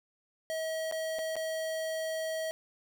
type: tone with dropouts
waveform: square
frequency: 640 Hz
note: D#5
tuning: 49 cents sharp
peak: -33 dBFS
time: 0.5-2.51 s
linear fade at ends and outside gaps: 0 ms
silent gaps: 0.913-0.923 / 1.186-1.19 / 1.356-1.365 s
effects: 10-bit